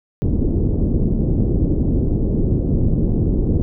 pink low-pass noise, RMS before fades -17 dBFS, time 0.22-3.62 s, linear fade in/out 0 ms, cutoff 380 Hz, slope 24 dB/octave, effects none

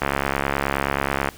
click train, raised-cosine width 0.5 ms, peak -5 dBFS, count 89, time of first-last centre 0.02-1.288 s, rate 69.4 Hz, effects pink hiss -44 dBFS RMS until 1.37 s

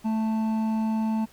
triangle tone pair together, 220 / 883.6 Hz, A3 / A5, 0 / +7 cents, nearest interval 2 octaves, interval 2407 cents, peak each -21 / -33 dBFS, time 0.04-1.26 s, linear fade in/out 20 ms, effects pink hiss -55 dBFS RMS until 1.32 s

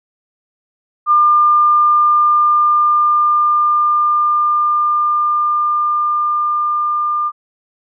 sine tone with level ramp, 1200 Hz, D6, 37 cents sharp, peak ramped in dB -7 to -14 dBFS, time 1.06-7.32 s, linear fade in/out 50 ms, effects none

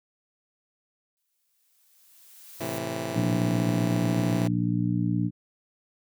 blue noise with exponential growth, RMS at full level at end -40 dBFS, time 1.17-2.78 s, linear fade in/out 0 ms, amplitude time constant 350 ms
10% pulse chord, A minor, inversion none, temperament just, 110 / 132 / 165 Hz, A2 / C3 / E3, 0 / +16 / +2 cents, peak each -27 dBFS, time 2.6-4.48 s, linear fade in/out 10 ms
harmonic tone, 59 Hz, A#1, 22 cents sharp, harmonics 2 / 3 / 4 / 5, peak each -27 / -27 / -32 / -29 dBFS, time 3.13-5.31 s, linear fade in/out 50 ms
effects none

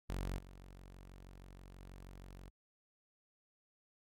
sawtooth tone with level steps, 46.25 Hz, F#1, in tune, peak -34 / -49 / -47 dBFS, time 0.09-2.5 s, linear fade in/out 10 ms, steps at 0.38 / 1.8 s, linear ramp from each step 5 ms, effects AAC 48 kbps

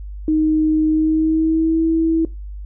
sine tone with pitch glide, 311.1 to 325.2 Hz, D#4 to E4, 0 to -23 cents, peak -13 dBFS, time 0.28-2.25 s, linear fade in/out 2 ms, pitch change +77 cents, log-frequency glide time 0.87-1.83 s, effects noise-tail reverb RT60 0.2 s tail -19 dB re dry + added 50 Hz sine -28 dBFS peak until 2.65 s

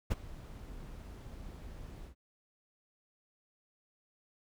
brown noise with ADSR envelope, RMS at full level -27 dBFS, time 0.1-2.15 s, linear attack 18 ms, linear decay 24 ms, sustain -20 dB, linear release 100 ms, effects none

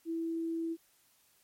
sine tone, 329.6 Hz, E4, in tune, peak -32 dBFS, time 0.05-0.77 s, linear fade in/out 50 ms, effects white hiss -68 dBFS RMS until 1.43 s + MP3 64 kbps

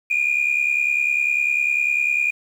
sine tone pair together, 2396 / 2466 Hz, D7 / D#7, +34 / -16 cents, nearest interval unison, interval 50 cents, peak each -19 dBFS, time 0.1-2.31 s, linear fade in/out 10 ms, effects tanh soft clip ceiling -12 dBFS + 8-bit

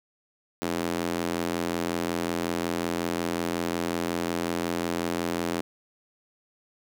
square tone with high-pass filter, 42.74 Hz, F1, 37 cents flat, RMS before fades -29 dBFS, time 0.62-5.61 s, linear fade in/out 0 ms, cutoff 280 Hz, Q 1.3, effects none

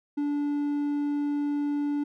triangle tone, 290.1 Hz, D4, 21 cents flat, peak -23 dBFS, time 0.17-2.04 s, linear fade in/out 10 ms, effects none

